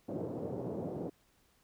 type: band-pass noise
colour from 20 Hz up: white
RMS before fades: -39 dBFS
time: 0.08-1.1 s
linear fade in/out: 10 ms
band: 110 to 540 Hz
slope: 24 dB/octave
effects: pink hiss -70 dBFS RMS until 1.63 s